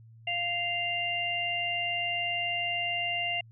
harmonic tone, 697 Hz, F5, 4 cents flat, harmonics 1 / 3 / 4, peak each -35 / -34 / -30 dBFS, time 0.27-3.41 s, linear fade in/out 5 ms, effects added 113 Hz sine -50 dBFS peak until 3.51 s

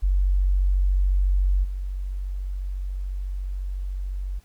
sine tone with level steps, 47 Hz, F#1, 28 cents sharp, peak -17 / -26 dBFS, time 0.02-4.4 s, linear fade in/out 20 ms, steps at 1.63 s, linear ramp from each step 20 ms, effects pink hiss -60 dBFS RMS until 4.44 s

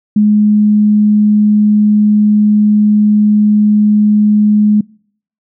sine tone, 210 Hz, G#3, 19 cents sharp, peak -5 dBFS, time 0.16-4.81 s, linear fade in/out 5 ms, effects noise-tail reverb RT60 0.6 s tail -26 dB re dry

